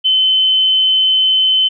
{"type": "tone", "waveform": "sine", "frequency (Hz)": 3057, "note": "G7", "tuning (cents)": -44, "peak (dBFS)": -9, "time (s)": [0.04, 1.69], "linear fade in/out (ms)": 20, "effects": []}